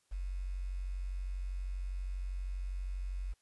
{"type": "tone with quantisation", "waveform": "sine", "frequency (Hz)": 46.25, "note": "F#1", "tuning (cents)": 0, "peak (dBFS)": -35, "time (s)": [0.11, 3.34], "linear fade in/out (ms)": 20, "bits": 10, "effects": ["white hiss -75 dBFS RMS until 3.41 s", "resampled to 24000 Hz"]}